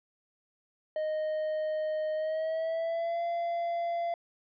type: tone with pitch glide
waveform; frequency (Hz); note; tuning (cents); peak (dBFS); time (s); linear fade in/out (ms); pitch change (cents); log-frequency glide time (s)
triangle; 620 to 684; D#5 to F5; -6 to -36; -27; 0.96-4.14; 2; +170; 2.14-3.23
effects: resampled to 11025 Hz